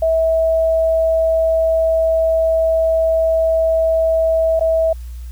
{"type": "tone with dropouts", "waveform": "sine", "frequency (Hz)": 650, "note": "E5", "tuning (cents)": -24, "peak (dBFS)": -12, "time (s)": [0.02, 4.93], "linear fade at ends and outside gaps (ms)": 5, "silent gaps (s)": [4.595, 4.608], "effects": ["added 60 Hz sine -27 dBFS peak until 5.31 s", "white hiss -50 dBFS RMS until 5.31 s"]}